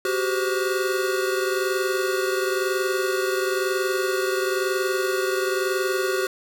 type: tone cluster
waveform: square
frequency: 376.4 / 397.4 / 518 / 1440 Hz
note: F#4 / G4 / C5 / F#6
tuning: +30 / +24 / -17 / -47 cents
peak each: -25 / -30 / -30 / -30 dBFS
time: 0.05-6.27 s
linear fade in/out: 2 ms
effects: none